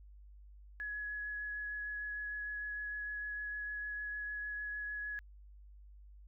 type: tone with vibrato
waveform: sine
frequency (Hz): 1685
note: G#6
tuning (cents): +25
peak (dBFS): -38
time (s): 0.8-5.19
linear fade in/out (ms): 0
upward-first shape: triangle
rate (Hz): 6.6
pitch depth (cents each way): 12
effects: added 50 Hz sine -53 dBFS peak until 6.27 s